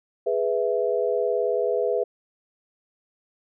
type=chord; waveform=sine; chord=E major; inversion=first; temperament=equal; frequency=415.3 / 493.9 / 659.3 Hz; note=G#4 / B4 / E5; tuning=0 / 0 / 0 cents; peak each=-25 / -24 / -27 dBFS; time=0.26-2.04 s; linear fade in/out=10 ms; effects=none